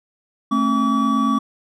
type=tone cluster; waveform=triangle; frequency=221.1 / 269.7 / 1142 Hz; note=A3 / C#4 / D6; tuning=+9 / -47 / -49 cents; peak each=-18 dBFS; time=0.51-1.39 s; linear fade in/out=10 ms; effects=none